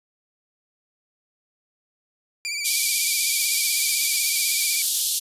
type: tone with vibrato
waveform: 20% pulse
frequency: 2341 Hz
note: D7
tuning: 6 cents flat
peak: -21 dBFS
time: 2.45-4.82 s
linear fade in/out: 0 ms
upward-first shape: sine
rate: 16 Hz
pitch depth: 55 cents each way
type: band-pass noise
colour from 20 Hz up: white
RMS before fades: -24 dBFS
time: 2.64-5.2 s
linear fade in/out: 20 ms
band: 3200 to 13000 Hz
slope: 48 dB/octave
type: noise bursts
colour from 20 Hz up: violet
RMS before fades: -28 dBFS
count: 14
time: 3.39-5.024 s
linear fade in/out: 20 ms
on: 87 ms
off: 32 ms
effects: resampled to 32000 Hz